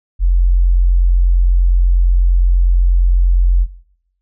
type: tone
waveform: sine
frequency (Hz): 44.24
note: F1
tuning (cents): +23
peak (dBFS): -8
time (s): 0.19-3.67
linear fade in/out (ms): 50
effects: noise-tail reverb RT60 0.8 s tail -20 dB re dry